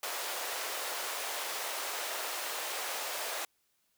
pink high-pass noise, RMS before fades -37 dBFS, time 0.03-3.45 s, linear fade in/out 2 ms, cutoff 500 Hz, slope 24 dB/octave, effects white hiss -75 dBFS RMS until 3.97 s

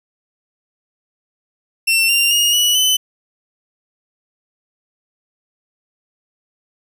sawtooth tone with pitch steps, 2701 / 2779 / 2858 / 2940 / 3025 Hz, E7 / F7 / F7 / F#7 / F#7, +42 / -9 / +39 / -12 / +38 cents, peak -9 dBFS, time 1.87-2.97 s, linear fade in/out 10 ms, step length 220 ms, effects none

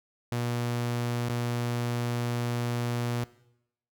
sawtooth tone with dropouts, 120 Hz, B2, 49 cents flat, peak -24 dBFS, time 0.32-3.24 s, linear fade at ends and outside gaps 0 ms, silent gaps 1.285-1.298 s, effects noise-tail reverb RT60 0.8 s tail -19 dB re dry

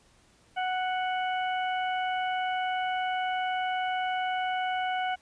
harmonic tone, 740 Hz, F#5, in tune, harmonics 1 / 2 / 3 / 4, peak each -28 / -35 / -39 / -40 dBFS, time 0.56-5.16 s, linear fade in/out 20 ms, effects pink hiss -62 dBFS RMS until 5.21 s + resampled to 22050 Hz

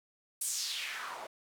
white noise with band-pass filter sweep, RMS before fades -38 dBFS, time 0.41-1.27 s, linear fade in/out 5 ms, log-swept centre 9900 to 640 Hz, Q 2.5, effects none

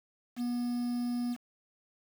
triangle tone with quantisation, 242.4 Hz, B3, 32 cents flat, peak -28 dBFS, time 0.36-1.37 s, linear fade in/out 50 ms, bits 8, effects none

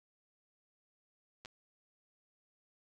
clicks, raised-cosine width 0.2 ms, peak -30 dBFS, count 2, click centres 1.45 / 1.458 s, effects none

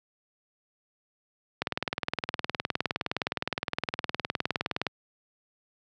click train, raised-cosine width 0.3 ms, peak -11 dBFS, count 64, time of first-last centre 1.62-4.867 s, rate 19.4 Hz, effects high-pass 100 Hz 12 dB/octave

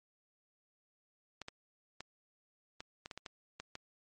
clicks, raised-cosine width 0.2 ms, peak -26 dBFS, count 10, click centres 1.417 / 1.484 / 2.006 / 2.805 / 3.059 / 3.112 / 3.176 / 3.262 / 3.6 / 3.754 s, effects MP3 48 kbps

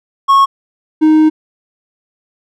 triangle tone pair in turn, 1097 / 311.3 Hz, C#6 / D#4, -18 / +1 cents, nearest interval octave + minor seventh, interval 2181 cents, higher first, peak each -3 dBFS, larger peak neither, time 0.28-0.46 / 1.01-1.3 s, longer second, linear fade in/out 20 ms, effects none

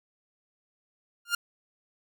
sawtooth tone with exponential growth, 1405 Hz, F6, 10 cents sharp, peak -17 dBFS, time 1.25-1.35 s, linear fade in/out 5 ms, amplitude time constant 20 ms, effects none

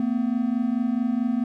triangle tone pair together, 227.9 / 252.5 Hz, A#3 / B3, -39 / +39 cents, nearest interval major second, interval 178 cents, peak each -22 dBFS, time 0-1.44 s, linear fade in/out 2 ms, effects none

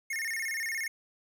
square tone with vibrato, 1981 Hz, B6, 5 cents sharp, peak -32 dBFS, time 0.1-0.88 s, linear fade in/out 5 ms, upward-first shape square, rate 17 Hz, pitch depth 150 cents each way, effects none

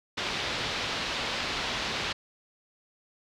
white low-pass noise, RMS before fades -32 dBFS, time 0.17-2.13 s, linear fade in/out 10 ms, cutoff 4400 Hz, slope 24 dB/octave, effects none

